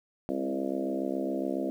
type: harmonic tone with a mistuned harmonic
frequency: 67.2 Hz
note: C2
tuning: 47 cents sharp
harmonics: 3 / 4 / 5 / 6 / 7 / 8 / 9 / 10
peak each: -38 / -33 / -34 / -40 / -40 / -40 / -37 / -42 dBFS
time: 0.29-1.7 s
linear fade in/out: 0 ms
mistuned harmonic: 4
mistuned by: -16 cents
effects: 10-bit